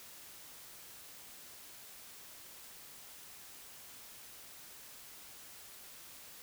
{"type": "silence", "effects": ["white hiss -53 dBFS RMS until 6.42 s"]}